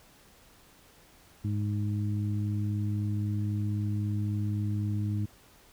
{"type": "harmonic tone", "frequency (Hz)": 103.83, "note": "G#2", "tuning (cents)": 0, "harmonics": [1, 2, 3], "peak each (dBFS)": [-28, -35, -39], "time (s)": [1.44, 5.26], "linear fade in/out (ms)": 10, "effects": ["pink hiss -58 dBFS RMS until 5.72 s"]}